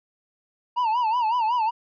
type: tone with vibrato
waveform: triangle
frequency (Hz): 927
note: A#5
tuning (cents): -10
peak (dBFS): -18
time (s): 0.76-1.71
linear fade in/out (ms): 20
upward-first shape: sine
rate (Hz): 5.4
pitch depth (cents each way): 130
effects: resampled to 11025 Hz